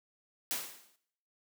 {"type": "noise with exponential decay", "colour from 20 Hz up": "white", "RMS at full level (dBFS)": -32, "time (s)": [0.51, 0.96], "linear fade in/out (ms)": 0, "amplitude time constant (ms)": 96, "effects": ["noise-tail reverb RT60 0.7 s tail -18 dB re dry", "high-pass 200 Hz 12 dB/octave"]}